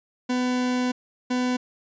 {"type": "tone pair in turn", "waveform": "40% pulse", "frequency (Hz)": [250.1, 250.1], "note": ["B3", "B3"], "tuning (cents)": [22, 22], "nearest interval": "unison", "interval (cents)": 0, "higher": "neither", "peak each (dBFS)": -21, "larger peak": "neither", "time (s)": [[0.29, 0.92], [1.3, 1.57]], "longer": "first", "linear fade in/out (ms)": 10, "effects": ["resampled to 16000 Hz"]}